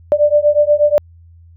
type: beating tone pair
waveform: sine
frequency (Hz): 587.3 / 595.6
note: D5 / D5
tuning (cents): 0 / +24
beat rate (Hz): 8.3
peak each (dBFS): -12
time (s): 0.12-0.98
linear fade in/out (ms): 0
effects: added 84 Hz sine -40 dBFS peak until 1.56 s